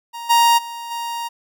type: tone with level steps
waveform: 45% pulse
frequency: 936 Hz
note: A#5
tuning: 7 cents sharp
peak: -29 / -11 / -29 / -24 dBFS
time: 0.13-1.29 s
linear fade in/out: 20 ms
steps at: 0.29 / 0.57 / 0.9 s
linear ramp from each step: 20 ms
effects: none